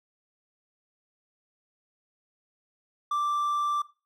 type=tone; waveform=triangle; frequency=1174.7 Hz; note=D6; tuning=in tune; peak=-23 dBFS; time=3.11-3.82 s; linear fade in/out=5 ms; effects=noise-tail reverb RT60 0.3 s tail -17 dB re dry

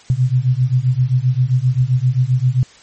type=beating tone pair; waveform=sine; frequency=123.47 / 131.07 Hz; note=B2 / C3; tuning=0 / +3 cents; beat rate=7.6 Hz; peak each=-15 dBFS; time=0.1-2.63 s; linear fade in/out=0 ms; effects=white hiss -45 dBFS RMS until 2.82 s + MP3 32 kbps

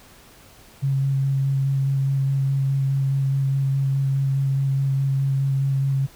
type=tone with vibrato; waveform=sine; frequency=136.3 Hz; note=C#3; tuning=29 cents flat; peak=-18 dBFS; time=0.82-6.07 s; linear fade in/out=20 ms; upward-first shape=square; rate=4.8 Hz; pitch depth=10 cents each way; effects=pink hiss -49 dBFS RMS until 6.15 s

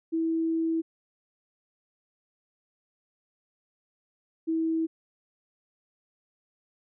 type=tone pair in turn; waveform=sine; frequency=326.2 / 324.1 Hz; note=E4 / E4; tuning=-18 / -29 cents; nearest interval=unison; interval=11 cents; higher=first; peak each=-24 dBFS; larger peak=neither; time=0.12-0.82 / 4.47-4.87 s; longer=first; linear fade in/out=20 ms; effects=none

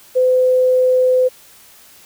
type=tone; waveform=sine; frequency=509 Hz; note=C5; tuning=48 cents flat; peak=-10 dBFS; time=0.15-1.29 s; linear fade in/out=20 ms; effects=white hiss -45 dBFS RMS until 2.05 s

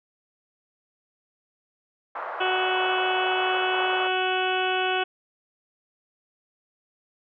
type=band-pass noise; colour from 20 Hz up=white; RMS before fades=-33 dBFS; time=2.15-4.08 s; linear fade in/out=5 ms; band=580 to 1300 Hz; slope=24 dB/octave
type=harmonic tone; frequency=371.7 Hz; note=F#4; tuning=8 cents sharp; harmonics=1 / 2 / 3 / 4 / 5 / 6 / 7 / 8 / 9; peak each=-28 / -27 / -34 / -29 / -42 / -39 / -31 / -32 / -38 dBFS; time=2.4-5.04 s; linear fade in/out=10 ms
effects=none

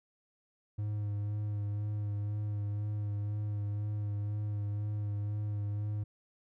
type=tone with vibrato; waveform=triangle; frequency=103.83 Hz; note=G#2; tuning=in tune; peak=-30 dBFS; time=0.78-6.04 s; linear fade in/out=10 ms; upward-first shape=sine; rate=2 Hz; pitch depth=22 cents each way; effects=none

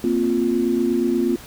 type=chord; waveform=sine; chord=Bb suspended second; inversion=none; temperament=equal; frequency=233.1 / 261.6 / 349.2 Hz; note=Bb3 / C4 / F4; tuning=0 / 0 / 0 cents; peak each=-22 / -22 / -20 dBFS; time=0.04-1.36 s; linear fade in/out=2 ms; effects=pink hiss -41 dBFS RMS until 1.46 s

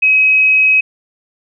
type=tone; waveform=sine; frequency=2544 Hz; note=D#7; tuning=38 cents sharp; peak=-7 dBFS; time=0.02-0.81 s; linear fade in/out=10 ms; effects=none

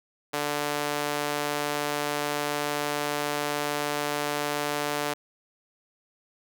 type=tone with high-pass filter; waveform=sawtooth; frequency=146.83 Hz; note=D3; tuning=in tune; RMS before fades=-29 dBFS; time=0.33-5.14 s; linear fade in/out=10 ms; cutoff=490 Hz; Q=0.79; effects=none

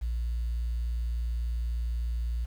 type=tone; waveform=sine; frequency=58.27 Hz; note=A#1; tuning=in tune; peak=-26 dBFS; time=0.01-2.46 s; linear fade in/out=20 ms; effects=tanh soft clip ceiling -25 dBFS + 9-bit

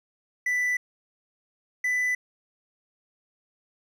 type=tone pair in turn; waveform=triangle; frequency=1983 / 1993.2 Hz; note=B6 / B6; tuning=+7 / +15 cents; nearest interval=unison; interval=8 cents; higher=second; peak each=-21 dBFS; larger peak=neither; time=0.46-0.77 / 1.84-2.15 s; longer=neither; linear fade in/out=5 ms; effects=none

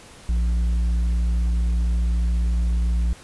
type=tone with tanh clipping; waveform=triangle; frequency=58.27 Hz; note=A#1; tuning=in tune; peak=-19 dBFS; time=0.29-3.13 s; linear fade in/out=0 ms; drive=10 dB; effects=pink hiss -45 dBFS RMS until 3.23 s + resampled to 24000 Hz

